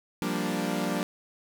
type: chord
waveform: sawtooth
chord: G minor seventh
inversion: third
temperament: equal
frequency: 174.61 / 196 / 233.1 / 293.7 Hz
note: F3 / G3 / Bb3 / D4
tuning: 0 / 0 / 0 / 0 cents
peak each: -29 dBFS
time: 0.22-1.03 s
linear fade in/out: 0 ms
effects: none